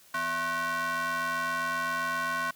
square ring-modulated tone, 207.7 Hz, G#3, in tune, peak -26 dBFS, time 0.14-2.51 s, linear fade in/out 5 ms, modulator 1290 Hz, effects white hiss -57 dBFS RMS until 2.55 s + high-pass 60 Hz 12 dB/octave

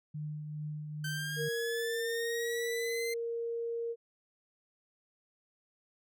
sine tone with tremolo, 151.1 Hz, D3, 50 cents sharp, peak -35 dBFS, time 0.14-1.49 s, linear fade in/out 10 ms, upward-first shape triangle, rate 2.4 Hz, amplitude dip 40%
sawtooth linear sweep, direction up, 1543 to 2086 Hz, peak -33 dBFS, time 1.04-3.14 s, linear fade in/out 5 ms
sine tone, 465.1 Hz, A#4, 4 cents flat, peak -33 dBFS, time 1.36-3.96 s, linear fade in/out 50 ms
effects none

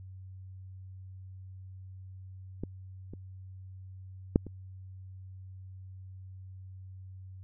clicks, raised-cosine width 3 ms, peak -21 / -29 / -8 / -28 dBFS, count 4, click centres 2.636 / 3.136 / 4.359 / 4.467 s, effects added 94 Hz sine -44 dBFS peak until 7.43 s

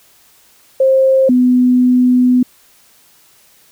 sine tone pair in turn, 530 / 250.1 Hz, C5 / B3, +22 / +22 cents, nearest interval octave + minor second, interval 1300 cents, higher first, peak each -7 dBFS, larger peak neither, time 0.8-1.29 / 1.29-2.43 s, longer second, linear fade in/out 5 ms, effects white hiss -49 dBFS RMS until 3.71 s

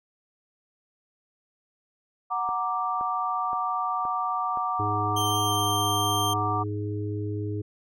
sine chord, Gb augmented, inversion none, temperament equal, 740 / 932.3 / 1174.7 Hz, Gb5 / Bb5 / D6, 0 / 0 / 0 cents, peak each -30 / -32 / -27 dBFS, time 2.3-6.64 s, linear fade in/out 20 ms
click train, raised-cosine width 1 ms, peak -26 dBFS, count 5, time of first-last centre 2.49-4.573 s, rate 1.92 Hz
harmonic tone, 103.83 Hz, G#2, in tune, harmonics 1 / 3 / 4, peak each -29 / -34 / -35 dBFS, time 4.79-7.62 s, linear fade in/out 10 ms
sawtooth tone with pitch glide, 3147 to 3167 Hz, G7 to G7, +6 to +17 cents, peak -25 dBFS, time 5.16-6.34 s, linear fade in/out 10 ms, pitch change +11 cents, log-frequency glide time 5.31-6.01 s
effects none

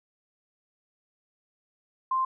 sine tone, 1046.5 Hz, C6, in tune, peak -23 dBFS, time 2.11-2.25 s, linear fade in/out 5 ms, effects none

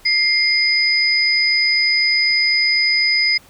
sine tone pair together, 2100 / 4986 Hz, C7 / D#8, +6 / +3 cents, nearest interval octave + minor third, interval 1497 cents, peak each -16 dBFS, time 0.05-3.38 s, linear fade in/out 10 ms, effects pink hiss -48 dBFS RMS until 3.49 s

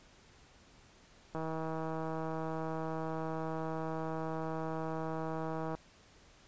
click train, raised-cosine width 1 ms, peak -25 dBFS, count 705, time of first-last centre 1.35-5.75 s, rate 160 Hz, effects pink hiss -61 dBFS RMS until 6.47 s + resampled to 16000 Hz

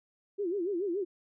sine tone with vibrato, 371.9 Hz, F#4, 9 cents sharp, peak -29 dBFS, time 0.38-1.05 s, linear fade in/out 20 ms, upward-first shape sine, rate 7 Hz, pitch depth 190 cents each way, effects none

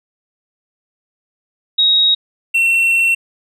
sine / triangle tone pair in turn, 3785 / 2712 Hz, A#7 / E7, +26 / +49 cents, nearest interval tritone, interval 577 cents, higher first, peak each -9 dBFS, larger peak neither, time 1.78-2.15 / 2.54-3.15 s, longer second, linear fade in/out 10 ms, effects none

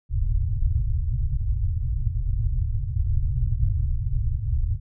pink low-pass noise, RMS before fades -23 dBFS, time 0.09-4.8 s, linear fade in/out 50 ms, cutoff 130 Hz, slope 96 dB/octave, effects none

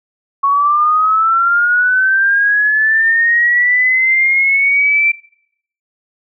sine linear sweep, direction up, 1104 to 2349 Hz, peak -9 dBFS, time 0.43-5.12 s, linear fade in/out 10 ms, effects noise-tail reverb RT60 0.7 s tail -22 dB re dry

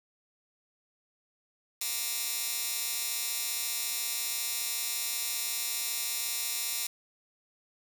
15% pulse tone with high-pass filter, 234.6 Hz, A#3, 11 cents sharp, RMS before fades -33 dBFS, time 1.81-6.87 s, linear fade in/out 5 ms, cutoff 5500 Hz, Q 0.55, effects none

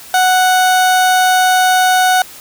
30% pulse tone, 740 Hz, F#5, in tune, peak -6 dBFS, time 0.14-2.22 s, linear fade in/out 2 ms, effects white hiss -35 dBFS RMS until 2.4 s

